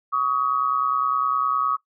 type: tone pair together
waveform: sine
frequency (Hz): 1130.2 / 1260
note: C#6 / D#6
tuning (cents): +33 / +21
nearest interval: major second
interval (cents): 188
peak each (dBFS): -22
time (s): 0.12-1.77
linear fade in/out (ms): 20
effects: noise-tail reverb RT60 0.1 s tail -18 dB re dry